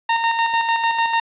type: tone with tremolo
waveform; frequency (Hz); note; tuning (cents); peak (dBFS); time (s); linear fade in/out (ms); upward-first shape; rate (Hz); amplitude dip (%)
sawtooth; 919; A#5; -25; -11; 0.09-1.2; 5; square; 6.7; 45
effects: resampled to 8000 Hz + 8-bit